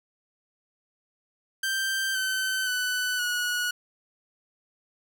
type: tone with pitch steps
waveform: sawtooth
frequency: 1568 / 1531.3 / 1495.5 / 1460.5 Hz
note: G6 / G6 / F#6 / F#6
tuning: 0 / -41 / +18 / -23 cents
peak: -22 dBFS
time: 1.63-3.71 s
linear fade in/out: 5 ms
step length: 520 ms
effects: none